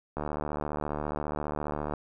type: click train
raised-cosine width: 1 ms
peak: -18 dBFS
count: 133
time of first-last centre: 0.17-1.937 s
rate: 74.7 Hz
effects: none